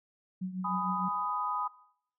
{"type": "tone with tremolo", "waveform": "sine", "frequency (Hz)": 185, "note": "F#3", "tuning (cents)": 0, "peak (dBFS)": -30, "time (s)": [0.41, 1.09], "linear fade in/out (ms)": 10, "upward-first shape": "triangle", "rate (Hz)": 6.6, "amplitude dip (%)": 70}
{"type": "chord", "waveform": "sine", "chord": "G# minor", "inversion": "none", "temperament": "just", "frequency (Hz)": [830.6, 996.7, 1245.9], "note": ["G#5", "B5", "D#6"], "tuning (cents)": [0, 16, 2], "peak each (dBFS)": [-38, -34, -33], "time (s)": [0.64, 1.68], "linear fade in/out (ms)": 10}
{"effects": ["noise-tail reverb RT60 0.7 s tail -21 dB re dry"]}